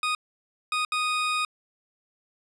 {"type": "tone bursts at uneven times", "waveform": "20% pulse", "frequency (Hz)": 1242, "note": "D#6", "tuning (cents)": -3, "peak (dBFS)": -19, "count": 3, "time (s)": [[0.03, 0.15], [0.72, 0.85], [0.92, 1.45]], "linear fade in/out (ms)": 2, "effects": ["low-pass 8000 Hz 12 dB/octave"]}